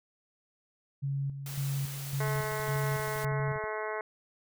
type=tone with tremolo; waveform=sine; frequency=138.59 Hz; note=C#3; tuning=in tune; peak=-29 dBFS; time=1.02-3.59 s; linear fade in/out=20 ms; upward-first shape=square; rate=1.8 Hz; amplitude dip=60%
type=noise; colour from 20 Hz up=white; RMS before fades=-43 dBFS; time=1.46-3.25 s; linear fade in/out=2 ms
type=harmonic tone; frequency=215.2 Hz; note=A3; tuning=38 cents flat; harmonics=2 / 3 / 4 / 5 / 6 / 7 / 8 / 9 / 10; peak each=-37 / -39 / -41 / -40 / -47 / -42 / -48 / -43 / -46 dBFS; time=2.2-4.01 s; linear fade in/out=2 ms
type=click train; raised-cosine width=5 ms; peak=-36 dBFS; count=18; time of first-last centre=2.28-3.64 s; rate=12.5 Hz
effects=none